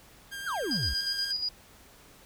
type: tone with vibrato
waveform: sawtooth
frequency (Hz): 1600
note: G6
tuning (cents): +35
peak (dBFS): -33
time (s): 0.31-1.33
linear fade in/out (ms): 20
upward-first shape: sine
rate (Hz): 8.7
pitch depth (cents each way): 11
type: exponential sweep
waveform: triangle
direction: down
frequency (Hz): 1661.2 to 53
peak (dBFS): -28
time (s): 0.46-0.94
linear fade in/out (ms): 10
type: tone with tremolo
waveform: sine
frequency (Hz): 4898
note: D#8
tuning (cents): -28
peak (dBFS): -27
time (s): 0.71-1.49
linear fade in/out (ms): 2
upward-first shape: square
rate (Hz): 8.4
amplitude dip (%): 50
effects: pink hiss -55 dBFS RMS until 2.25 s